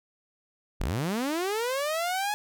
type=linear sweep; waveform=sawtooth; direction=up; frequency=30.87 to 849 Hz; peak=-23 dBFS; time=0.8-2.34 s; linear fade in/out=0 ms; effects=none